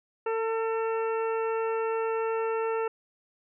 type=harmonic tone; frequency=449.3 Hz; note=A4; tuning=36 cents sharp; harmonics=1 / 2 / 3 / 4 / 5 / 6; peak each=-27 / -34 / -36 / -44 / -49 / -43 dBFS; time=0.26-2.88 s; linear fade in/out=5 ms; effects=none